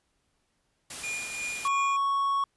white noise, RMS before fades -38 dBFS, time 0.9-1.68 s, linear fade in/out 5 ms
square tone with tremolo, 2424 Hz, D#7, 46 cents flat, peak -31 dBFS, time 1.03-1.97 s, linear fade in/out 10 ms, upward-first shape triangle, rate 2.9 Hz, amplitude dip 60%
triangle tone, 1108.7 Hz, C#6, in tune, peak -22 dBFS, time 1.65-2.44 s, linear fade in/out 2 ms
effects pink hiss -74 dBFS RMS until 2.56 s + resampled to 24000 Hz

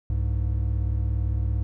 triangle tone pair together, 64.4 / 101.97 Hz, C2 / G#2, -27 / -31 cents, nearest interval minor sixth, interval 796 cents, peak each -22 / -24 dBFS, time 0.1-1.63 s, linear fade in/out 0 ms, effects none

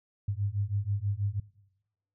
sine beating tone pair, 98.2 / 104.4 Hz, G2 / G#2, +4 / +10 cents, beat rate 6.2 Hz, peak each -31 dBFS, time 0.28-1.4 s, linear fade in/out 5 ms, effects noise-tail reverb RT60 1.0 s tail -23 dB re dry

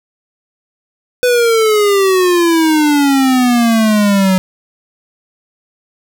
square exponential sweep, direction down, 500 to 185 Hz, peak -9 dBFS, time 1.23-4.38 s, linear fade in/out 0 ms, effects none

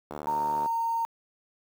click train, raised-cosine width 1 ms, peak -22 dBFS, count 42, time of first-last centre 0.11-0.66 s, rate 74.6 Hz
sine tone, 919 Hz, A#5, 25 cents flat, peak -25 dBFS, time 0.27-1.05 s, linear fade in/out 0 ms
effects high-pass 150 Hz 12 dB/octave + 8-bit

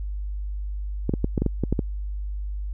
clicks, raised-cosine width 3 ms, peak -9 dBFS, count 9, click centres 1.094 / 1.138 / 1.244 / 1.378 / 1.42 / 1.463 / 1.637 / 1.726 / 1.792 s, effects added 50 Hz sine -27 dBFS peak until 2.73 s

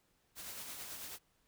white noise with tremolo, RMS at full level -45 dBFS, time 0.35-1.19 s, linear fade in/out 50 ms, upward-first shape sine, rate 9.1 Hz, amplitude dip 35%, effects pink hiss -75 dBFS RMS until 1.47 s

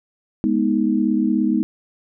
sine tone cluster, 208.4 / 245.2 / 314.8 Hz, G#3 / B3 / D#4, +6 / -12 / +20 cents, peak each -20 dBFS, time 0.44-1.63 s, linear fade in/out 0 ms, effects none

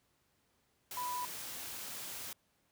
sine tone in noise, 989 Hz, B5, 2 cents sharp, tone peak -36 dBFS, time 0.97-1.25 s, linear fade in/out 2 ms, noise white, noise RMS -44 dBFS, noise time 0.91-2.33 s, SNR +5 dB, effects pink hiss -75 dBFS RMS until 2.71 s + high-pass 60 Hz 12 dB/octave

